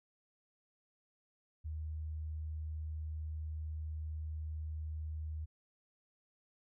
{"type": "tone", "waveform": "sine", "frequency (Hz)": 77.78, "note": "D#2", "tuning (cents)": 0, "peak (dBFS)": -38, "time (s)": [1.64, 5.46], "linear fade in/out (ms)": 20, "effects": []}